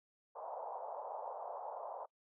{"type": "band-pass noise", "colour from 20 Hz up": "white", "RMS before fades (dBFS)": -45, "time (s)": [0.35, 2.06], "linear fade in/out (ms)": 10, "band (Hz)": [520, 960], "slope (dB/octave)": 48, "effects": ["noise-tail reverb RT60 0.1 s tail -24 dB re dry"]}